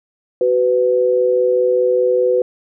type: tone pair together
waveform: sine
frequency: 374.8 / 499.6 Hz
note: F#4 / B4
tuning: +22 / +20 cents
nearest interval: perfect fourth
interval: 498 cents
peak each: -17 / -13 dBFS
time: 0.41-2.42 s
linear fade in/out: 2 ms
effects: none